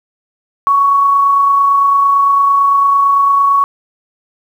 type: tone with amplitude modulation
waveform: sine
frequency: 1116 Hz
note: C#6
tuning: 11 cents sharp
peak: -6 dBFS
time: 0.67-3.64 s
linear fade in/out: 0 ms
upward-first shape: sine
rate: 28.9 Hz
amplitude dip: 25%
effects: 7-bit